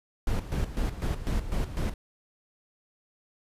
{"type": "noise with tremolo", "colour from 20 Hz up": "brown", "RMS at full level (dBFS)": -27, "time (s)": [0.27, 1.94], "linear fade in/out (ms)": 2, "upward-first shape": "square", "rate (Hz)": 4, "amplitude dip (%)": 70, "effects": ["resampled to 32000 Hz"]}